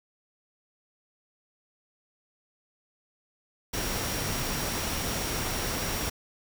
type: tone in noise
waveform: sine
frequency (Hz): 5620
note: F8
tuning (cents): +10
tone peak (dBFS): -40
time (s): 3.73-6.1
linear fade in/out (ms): 10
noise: pink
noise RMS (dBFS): -31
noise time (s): 3.73-6.1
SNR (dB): -12
effects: none